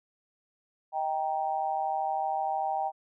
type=tone with amplitude modulation; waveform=sine; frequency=784 Hz; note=G5; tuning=in tune; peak=-23 dBFS; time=0.92-2.92 s; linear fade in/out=50 ms; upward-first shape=sine; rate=153 Hz; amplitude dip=90%; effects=none